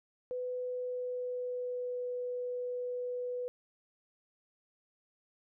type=tone with pitch glide; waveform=sine; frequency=499.8 to 494.3 Hz; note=B4 to B4; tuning=+21 to +1 cents; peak=-34 dBFS; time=0.31-3.48 s; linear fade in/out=0 ms; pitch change=-20 cents; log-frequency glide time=0.54-2.06 s; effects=none